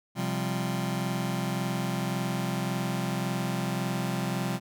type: chord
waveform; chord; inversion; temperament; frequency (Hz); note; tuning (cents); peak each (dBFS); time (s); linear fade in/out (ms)
sawtooth; C suspended fourth; none; just; 130.81 / 174.42 / 196.22; C3 / F3 / G3; 0 / -2 / +2; -28; 0.15-4.6; 50
effects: none